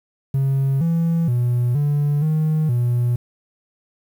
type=tone with pitch steps; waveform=triangle; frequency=135.9 / 166.7 / 121.9 / 145.6 / 155.9 / 121.3 Hz; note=C#3 / E3 / B2 / D3 / D#3 / B2; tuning=-34 / +20 / -22 / -15 / +4 / -31 cents; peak=-13 dBFS; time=0.34-3.16 s; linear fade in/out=5 ms; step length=470 ms; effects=tanh soft clip ceiling -10 dBFS + 8-bit